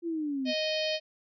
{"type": "linear sweep", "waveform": "sine", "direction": "down", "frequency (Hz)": [345.6, 241.7], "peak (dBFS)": -29, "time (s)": [0.02, 0.54], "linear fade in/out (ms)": 50}
{"type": "harmonic tone", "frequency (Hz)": 622.3, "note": "D#5", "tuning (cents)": 0, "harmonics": [1, 3, 4, 5, 6, 7, 8, 9], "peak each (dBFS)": [-30, -42, -37, -36, -41, -37, -40, -47], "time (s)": [0.45, 1], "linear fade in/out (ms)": 50}
{"effects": []}